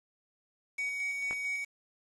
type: tone with tremolo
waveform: triangle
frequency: 2251 Hz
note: C#7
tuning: 26 cents sharp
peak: -29 dBFS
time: 0.78-1.65 s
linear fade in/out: 10 ms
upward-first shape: square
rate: 4.5 Hz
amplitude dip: 30%
type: clicks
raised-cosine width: 0.5 ms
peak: -24 / -31 dBFS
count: 2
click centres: 1.31 / 1.329 s
effects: resampled to 24000 Hz + 8-bit